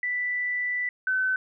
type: tone pair in turn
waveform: sine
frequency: 1977 / 1520.1 Hz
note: B6 / F#6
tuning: +1 / +46 cents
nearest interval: perfect fourth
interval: 455 cents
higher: first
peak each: -25 / -22 dBFS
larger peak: second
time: 0.03-0.89 / 1.07-1.36 s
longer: first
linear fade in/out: 2 ms
effects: none